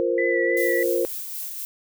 sine chord, F suspended fourth, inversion none, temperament just, 349.2 / 465.6 / 523.8 Hz, F4 / Bb4 / C5, 0 / -2 / +2 cents, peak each -24 dBFS, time 0-1.05 s, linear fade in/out 0 ms
sine tone with vibrato, 1978 Hz, B6, 2 cents sharp, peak -24 dBFS, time 0.18-0.83 s, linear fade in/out 2 ms, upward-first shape sine, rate 3.1 Hz, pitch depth 28 cents each way
violet noise with tremolo, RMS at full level -31 dBFS, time 0.57-1.65 s, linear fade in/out 0 ms, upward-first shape sine, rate 3.9 Hz, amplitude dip 30%
effects none

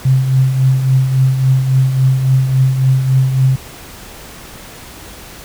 sine tone with tremolo, 131.7 Hz, C3, 12 cents sharp, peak -6 dBFS, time 0.05-3.56 s, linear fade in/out 5 ms, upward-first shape triangle, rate 3.6 Hz, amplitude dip 60%, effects pink hiss -34 dBFS RMS until 5.44 s

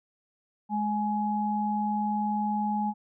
sine tone pair together, 210 / 839.5 Hz, G#3 / G#5, +19 / +18 cents, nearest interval 2 octaves, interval 2399 cents, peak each -28 dBFS, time 0.69-2.94 s, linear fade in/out 50 ms, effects none

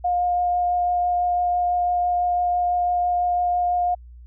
sine tone with vibrato, 711 Hz, F5, 31 cents sharp, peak -18 dBFS, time 0.04-3.95 s, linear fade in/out 10 ms, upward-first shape triangle, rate 6 Hz, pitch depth 10 cents each way, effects added 60 Hz sine -40 dBFS peak until 4.26 s

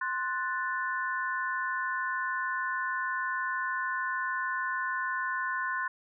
sine chord, F# diminished, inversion second, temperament equal, 1046.5 / 1480 / 1760 Hz, C6 / F#6 / A6, 0 / 0 / 0 cents, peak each -33 / -33 / -35 dBFS, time 0.01-5.88 s, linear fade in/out 5 ms, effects none

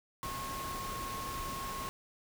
sine tone in noise, 1084 Hz, C#6, 39 cents flat, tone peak -39 dBFS, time 0.23-1.89 s, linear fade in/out 0 ms, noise pink, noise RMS -42 dBFS, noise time 0.23-1.89 s, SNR 0 dB, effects none

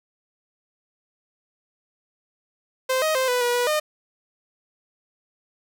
sawtooth tone with pitch steps, 519 / 627 / 521 / 495.2 / 484 / 487.9 / 610 Hz, C5 / D#5 / C5 / B4 / B4 / B4 / D#5, -14 / +13 / -7 / +5 / -35 / -21 / -34 cents, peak -16 dBFS, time 2.89-3.8 s, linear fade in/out 10 ms, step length 130 ms, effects none

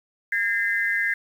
sine tone cluster, 1623 / 1819 / 2055 Hz, G#6 / A#6 / C7, -40 / -43 / -32 cents, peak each -25 / -26 / -25 dBFS, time 0.32-1.14 s, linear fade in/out 5 ms, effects 8-bit

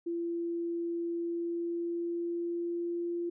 sine tone with pitch glide, 340 to 344.5 Hz, F4 to F4, -46 to -24 cents, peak -31 dBFS, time 0.06-3.3 s, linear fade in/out 10 ms, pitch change +22 cents, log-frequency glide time 1.16-3.14 s, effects none

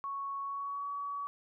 sine tone with pitch glide, 1108.7 to 1134 Hz, C#6 to C#6, 0 to +39 cents, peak -35 dBFS, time 0.04-1.27 s, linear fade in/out 0 ms, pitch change +39 cents, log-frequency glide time 0.41-0.89 s, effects none

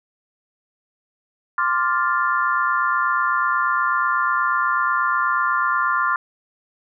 sine chord, D minor seventh, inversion third, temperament equal, 1046.5 / 1174.7 / 1396.9 / 1760 Hz, C6 / D6 / F6 / A6, 0 / 0 / 0 / 0 cents, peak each -22 / -23 / -21 / -27 dBFS, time 1.58-6.16 s, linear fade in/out 2 ms, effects none

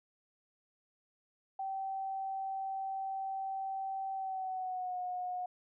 sine tone with pitch glide, 773 to 725.4 Hz, G5 to F#5, -24 to -34 cents, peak -35 dBFS, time 1.59-5.46 s, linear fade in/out 5 ms, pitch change -110 cents, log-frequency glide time 4.14-4.98 s, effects none

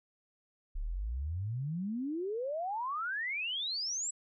sine exponential sweep, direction up, 32.7 to 7902 Hz, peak -33 dBFS, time 0.75-4.11 s, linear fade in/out 10 ms, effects none

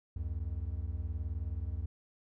triangle beating tone pair, 68.6 / 87.6 Hz, C#2 / F2, -17 / +6 cents, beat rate 19 Hz, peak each -35 / -35 dBFS, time 0.16-1.86 s, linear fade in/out 5 ms, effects none

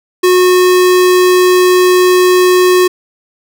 square tone, 364.2 Hz, F#4, 27 cents flat, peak -6 dBFS, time 0.23-2.88 s, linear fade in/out 10 ms, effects none

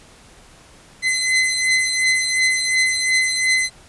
sawtooth beating tone pair, 2042 / 2044.8 Hz, C7 / C7, -43 / -40 cents, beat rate 2.8 Hz, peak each -14 / -18 dBFS, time 1.02-3.7 s, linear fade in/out 50 ms, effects pink hiss -47 dBFS RMS until 3.88 s + resampled to 24000 Hz

